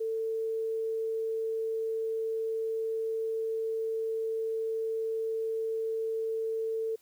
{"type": "tone", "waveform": "sine", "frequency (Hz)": 446.6, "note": "A4", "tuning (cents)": 26, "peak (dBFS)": -29, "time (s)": [0, 6.96], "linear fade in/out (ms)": 10, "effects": ["white hiss -65 dBFS RMS until 7.01 s"]}